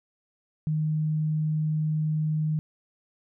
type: tone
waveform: sine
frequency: 154.7 Hz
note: D#3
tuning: 10 cents flat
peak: -23 dBFS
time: 0.67-2.59 s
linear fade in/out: 0 ms
effects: none